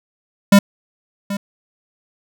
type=tone with echo; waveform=square; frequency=200.3 Hz; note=G3; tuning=38 cents sharp; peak=-6 dBFS; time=0.52-0.59 s; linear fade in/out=5 ms; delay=780 ms; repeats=1; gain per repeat=-15 dB; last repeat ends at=1.37 s; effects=none